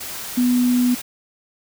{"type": "tone in noise", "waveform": "sine", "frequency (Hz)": 246.9, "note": "B3", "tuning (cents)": 0, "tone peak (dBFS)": -14, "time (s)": [0.37, 0.95], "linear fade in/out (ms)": 10, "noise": "white", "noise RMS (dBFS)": -31, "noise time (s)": [0, 1.02], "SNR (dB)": 14, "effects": []}